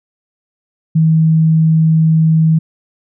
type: tone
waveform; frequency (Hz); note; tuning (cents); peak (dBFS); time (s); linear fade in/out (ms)
sine; 160; D#3; +49; -7; 0.95-2.59; 10
effects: none